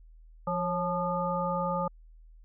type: harmonic tone with a mistuned harmonic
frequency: 174.2 Hz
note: F3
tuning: 4 cents flat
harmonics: 1 / 3 / 5 / 7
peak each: -33 / -32 / -33 / -33 dBFS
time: 0.47-1.88 s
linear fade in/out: 5 ms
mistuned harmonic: 3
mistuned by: +69 cents
effects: added 40 Hz sine -50 dBFS peak until 2.44 s